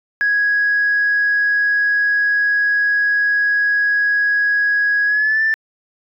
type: tone with pitch glide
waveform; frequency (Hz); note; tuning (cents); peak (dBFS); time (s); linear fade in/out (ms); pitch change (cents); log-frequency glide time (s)
sine; 1661.2 to 1770.2; G#6 to A6; 0 to +10; -12; 0.21-5.54; 0; +110; 5.06-5.42
effects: tanh soft clip ceiling -9 dBFS